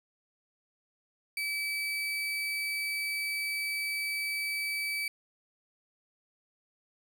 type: tone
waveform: 35% pulse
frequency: 2300 Hz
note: D7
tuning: 37 cents flat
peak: -29 dBFS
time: 1.37-5.08 s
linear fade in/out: 2 ms
effects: none